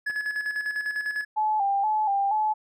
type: tone with tremolo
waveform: triangle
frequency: 1700 Hz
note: G#6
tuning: 40 cents sharp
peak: -23 dBFS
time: 0.06-1.25 s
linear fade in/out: 10 ms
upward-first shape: square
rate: 10 Hz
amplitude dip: 55%
type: click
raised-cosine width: 0.5 ms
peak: -29 dBFS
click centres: 0.099 s
type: tone with vibrato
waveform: sine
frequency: 826 Hz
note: G#5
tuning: 10 cents flat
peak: -21 dBFS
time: 1.36-2.54 s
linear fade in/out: 20 ms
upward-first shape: square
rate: 2.1 Hz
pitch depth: 68 cents each way
effects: none